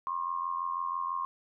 sine tone with amplitude modulation, 1072 Hz, C6, 42 cents sharp, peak -27 dBFS, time 0.07-1.25 s, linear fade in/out 0 ms, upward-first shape sine, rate 86.1 Hz, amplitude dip 75%, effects none

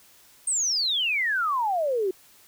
sine exponential sweep, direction down, 8760 to 360.8 Hz, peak -22 dBFS, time 0.47-2.11 s, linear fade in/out 5 ms, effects white hiss -55 dBFS RMS until 2.47 s

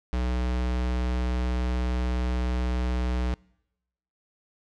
square tone, 61.74 Hz, B1, in tune, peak -25 dBFS, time 0.13-3.34 s, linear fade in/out 0 ms, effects noise-tail reverb RT60 0.9 s tail -26 dB re dry + low-pass 5000 Hz 12 dB/octave

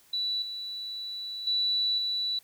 sine tone with level steps, 3951 Hz, B7, in tune, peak -27 / -34 / -24 / -27 dBFS, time 0.13-2.39 s, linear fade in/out 5 ms, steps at 0.42 / 1.47 / 1.98 s, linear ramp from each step 2 ms, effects white hiss -60 dBFS RMS until 2.43 s

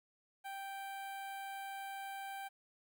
sawtooth tone with notch filter, 784 Hz, G5, in tune, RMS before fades -45 dBFS, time 0.44-2.49 s, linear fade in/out 20 ms, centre 5600 Hz, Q 0.8, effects 12-bit

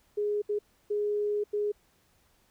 sine tone bursts at uneven times, 415.3 Hz, G#4, in tune, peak -26 dBFS, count 4, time 0.17-0.42 / 0.49-0.59 / 0.9-1.44 / 1.53-1.72 s, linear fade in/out 10 ms, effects pink hiss -67 dBFS RMS until 2.5 s

